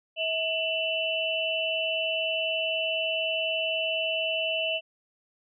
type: tone cluster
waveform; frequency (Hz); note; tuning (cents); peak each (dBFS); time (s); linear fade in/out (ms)
sine; 645 / 2690 / 2966; E5 / E7 / F#7; -38 / +34 / +4; -30; 0.16-4.81; 50
effects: none